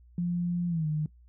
sine tone with pitch glide, 174.61 to 152.89 Hz, F3 to D#3, 0 to -30 cents, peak -26 dBFS, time 0.18-1.06 s, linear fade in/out 2 ms, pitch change -230 cents, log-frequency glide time 0.68-0.87 s, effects noise-tail reverb RT60 0.1 s tail -19 dB re dry + added 60 Hz sine -53 dBFS peak until 1.28 s

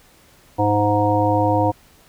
harmonic tone, 103.83 Hz, G#2, in tune, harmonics 1 / 3 / 5 / 7 / 9, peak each -21 / -21 / -21 / -21 / -21 dBFS, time 0.58-1.72 s, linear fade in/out 20 ms, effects pink hiss -52 dBFS RMS until 2.08 s

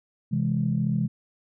sine chord, C augmented, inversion none, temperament equal, 130.81 / 164.81 / 207.7 Hz, C3 / E3 / G#3, 0 / 0 / 0 cents, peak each -26 dBFS, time 0.31-1.08 s, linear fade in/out 20 ms, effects tanh soft clip ceiling -12 dBFS

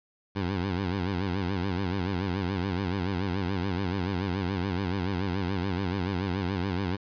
15% pulse tone with vibrato, 93.4 Hz, F#2, 17 cents sharp, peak -21 dBFS, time 0.35-6.97 s, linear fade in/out 20 ms, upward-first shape sine, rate 7 Hz, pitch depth 130 cents each way, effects resampled to 11025 Hz + 9-bit

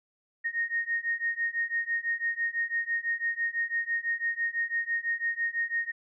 sine beating tone pair, 1854 / 1860 Hz, A#6 / A#6, -10 / -4 cents, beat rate 6 Hz, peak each -31 / -30 dBFS, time 0.44-5.92 s, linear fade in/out 20 ms, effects none

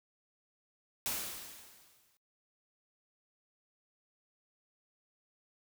white noise with exponential decay, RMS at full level -34 dBFS, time 1.06-2.17 s, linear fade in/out 0 ms, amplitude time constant 240 ms, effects noise-tail reverb RT60 0.2 s tail -25 dB re dry

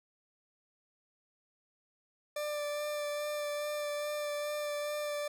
40% pulse tone with vibrato, 591 Hz, D5, 11 cents sharp, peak -33 dBFS, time 2.36-5.28 s, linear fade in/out 5 ms, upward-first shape sine, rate 2.4 Hz, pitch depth 14 cents each way, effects none

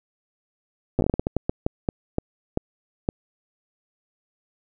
slowing click train, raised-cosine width 2 ms, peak -8 dBFS, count 17, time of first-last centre 0.99-3.089 s, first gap 8 ms, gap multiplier 1.32, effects none

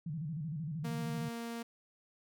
sine tone with vibrato, 155.56 Hz, D#3, in tune, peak -36 dBFS, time 0.06-1.29 s, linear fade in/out 5 ms, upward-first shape square, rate 13 Hz, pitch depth 130 cents each way
sawtooth tone, 232.7 Hz, A#3, 3 cents flat, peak -35 dBFS, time 0.84-1.63 s, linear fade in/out 10 ms
effects none

